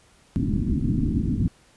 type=low-pass noise; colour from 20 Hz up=white; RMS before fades=-23 dBFS; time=0.36-1.48 s; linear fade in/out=0 ms; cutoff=290 Hz; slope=48 dB/octave; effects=pink hiss -57 dBFS RMS until 1.76 s + resampled to 24000 Hz